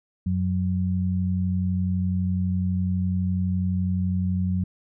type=tone pair together; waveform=sine; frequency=91.95 / 183.9 Hz; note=F#2 / F#3; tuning=-10 / -10 cents; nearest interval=octave; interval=1200 cents; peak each=-24 dBFS; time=0.26-4.64 s; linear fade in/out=5 ms; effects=none